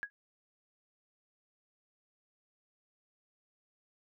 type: tone with exponential decay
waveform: sine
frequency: 1661.2 Hz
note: G#6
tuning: in tune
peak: -30 dBFS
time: 0.03-0.1 s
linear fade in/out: 0 ms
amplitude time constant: 15 ms
effects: none